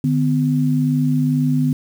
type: tone pair together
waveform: sine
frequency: 150.1 / 252.4 Hz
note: D3 / B3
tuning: +38 / +38 cents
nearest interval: major sixth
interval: 900 cents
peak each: -17 dBFS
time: 0.04-1.73 s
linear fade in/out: 2 ms
effects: 7-bit